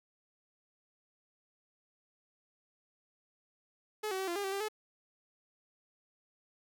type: tone with pitch steps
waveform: sawtooth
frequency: 427 / 378.8 / 382.9 / 344.7 / 403.6 / 386.5 / 396 / 428.7 Hz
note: G#4 / F#4 / G4 / F4 / G#4 / G4 / G4 / A4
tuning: +48 / +41 / -41 / -23 / -49 / -24 / +18 / -45 cents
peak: -30 dBFS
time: 4.03-4.686 s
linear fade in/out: 10 ms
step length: 82 ms
effects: none